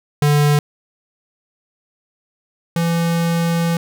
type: tone pair in turn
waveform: square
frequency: 146.83 / 168.24 Hz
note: D3 / E3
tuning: 0 / +36 cents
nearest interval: major second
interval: 236 cents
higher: second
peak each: -12 / -16 dBFS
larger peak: first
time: 0.22-0.59 / 2.76-3.77 s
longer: second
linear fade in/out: 2 ms
effects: none